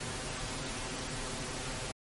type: noise with comb filter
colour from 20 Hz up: pink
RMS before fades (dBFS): -38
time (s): 0-1.92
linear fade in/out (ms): 10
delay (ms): 7.8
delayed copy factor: +0.65
effects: MP3 48 kbps